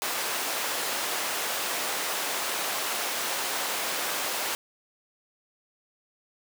pink high-pass noise, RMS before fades -30 dBFS, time 0.02-4.55 s, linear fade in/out 0 ms, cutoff 570 Hz, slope 12 dB/octave, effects none

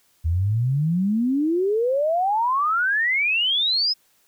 sine exponential sweep, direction up, 78 to 5200 Hz, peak -18 dBFS, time 0.24-3.94 s, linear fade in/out 20 ms, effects white hiss -62 dBFS RMS until 4.27 s

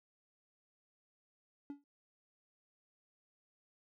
triangle tone with exponential decay, 284.8 Hz, C#4, 47 cents sharp, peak -37 dBFS, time 1.7-1.84 s, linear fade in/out 1 ms, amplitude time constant 29 ms, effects none

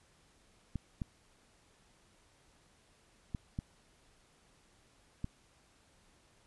clicks, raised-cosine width 5 ms, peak -24 dBFS, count 5, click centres 0.757 / 1.018 / 3.348 / 3.589 / 5.244 s, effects pink hiss -67 dBFS RMS until 6.46 s + resampled to 24000 Hz

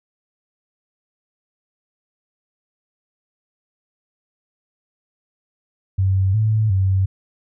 sine tone with pitch steps, 95.6 / 108.8 / 95.5 Hz, G2 / A2 / G2, -43 / -19 / -45 cents, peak -14 dBFS, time 5.98-7.06 s, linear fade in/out 10 ms, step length 360 ms, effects none

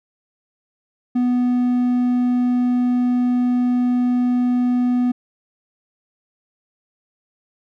triangle tone, 246.9 Hz, B3, in tune, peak -13 dBFS, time 1.15-5.12 s, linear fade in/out 10 ms, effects none

